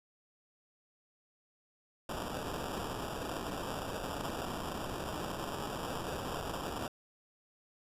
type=noise with sample-and-hold; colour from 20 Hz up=blue; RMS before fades=-39 dBFS; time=2.09-6.88 s; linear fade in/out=2 ms; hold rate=2100 Hz; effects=resampled to 32000 Hz